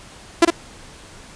sawtooth tone with echo, 337.9 Hz, E4, 43 cents sharp, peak -4 dBFS, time 0.42-0.45 s, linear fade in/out 5 ms, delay 54 ms, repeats 1, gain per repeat -5 dB, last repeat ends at 0.504 s, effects pink hiss -42 dBFS RMS until 1.35 s + resampled to 22050 Hz

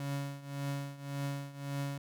35% pulse tone with tremolo, 140.4 Hz, C#3, 22 cents sharp, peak -31 dBFS, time 0-1.98 s, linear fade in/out 2 ms, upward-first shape triangle, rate 1.8 Hz, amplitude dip 85%, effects none

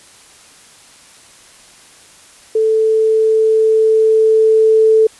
sine tone with level ramp, 440 Hz, A4, in tune, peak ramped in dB -10 to -6 dBFS, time 2.55-5.07 s, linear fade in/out 5 ms, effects white hiss -43 dBFS RMS until 5.19 s + resampled to 24000 Hz

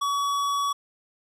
sine tone with tanh clipping, 1132 Hz, C#6, 36 cents sharp, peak -25 dBFS, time 0.01-0.73 s, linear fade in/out 10 ms, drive 17 dB, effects none

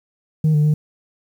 sine tone with pitch steps, 155.8 / 149.7 / 151.8 Hz, D#3 / D3 / D#3, +3 / +33 / -42 cents, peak -10 dBFS, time 0.44-0.74 s, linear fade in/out 5 ms, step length 100 ms, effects tanh soft clip ceiling -11 dBFS + 8-bit

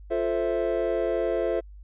triangle chord, F major seventh, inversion none, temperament equal, 349.2 / 440 / 523.3 / 659.3 Hz, F4 / A4 / C5 / E5, 0 / 0 / 0 / 0 cents, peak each -27 dBFS, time 0.1-1.61 s, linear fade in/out 20 ms, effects added 50 Hz sine -42 dBFS peak until 1.83 s + resampled to 8000 Hz

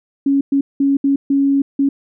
sine tone bursts at uneven times, 277.2 Hz, C#4, in tune, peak -11 dBFS, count 6, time 0.26-0.41 / 0.52-0.61 / 0.8-0.97 / 1.04-1.16 / 1.3-1.62 / 1.79-1.89 s, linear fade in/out 5 ms, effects none

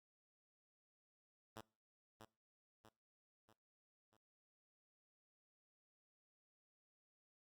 5% pulse tone with echo, 110 Hz, A2, in tune, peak -39 dBFS, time 1.56-1.61 s, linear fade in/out 5 ms, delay 640 ms, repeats 4, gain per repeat -6 dB, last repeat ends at 4.17 s, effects noise-tail reverb RT60 0.4 s tail -25 dB re dry + Opus 48 kbps

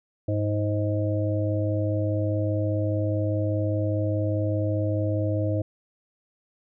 harmonic tone with a mistuned harmonic, 104.9 Hz, G#2, 18 cents sharp, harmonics 1 / 3 / 5 / 6, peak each -24 / -29 / -31 / -32 dBFS, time 0.28-5.62 s, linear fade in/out 5 ms, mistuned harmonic 1, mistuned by -24 cents, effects none

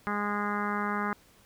harmonic tone, 206.1 Hz, G#3, 13 cents flat, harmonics 1 / 2 / 3 / 4 / 5 / 6 / 7 / 8 / 9 / 10, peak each -33 / -38 / -45 / -37 / -37 / -34 / -38 / -39 / -44 / -44 dBFS, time 0.07-1.13 s, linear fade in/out 0 ms, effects pink hiss -60 dBFS RMS until 1.45 s

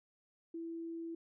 sine tone, 331.7 Hz, E4, 11 cents sharp, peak -40 dBFS, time 0.54-1.15 s, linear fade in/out 5 ms, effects none

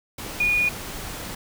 sine tone in noise, 2449 Hz, D#7, 28 cents flat, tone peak -18 dBFS, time 0.4-0.69 s, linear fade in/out 5 ms, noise pink, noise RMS -34 dBFS, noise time 0.18-1.35 s, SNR +13 dB, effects none

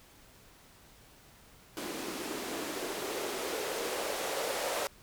blue noise with band-pass filter sweep, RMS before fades -36 dBFS, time 1.77-4.87 s, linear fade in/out 0 ms, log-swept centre 280 to 560 Hz, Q 2.6, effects pink hiss -58 dBFS RMS until 5.02 s

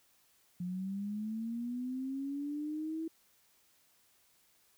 sine linear sweep, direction up, 175.7 to 326.4 Hz, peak -35 dBFS, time 0.6-3.08 s, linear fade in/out 5 ms, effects white hiss -69 dBFS RMS until 4.77 s

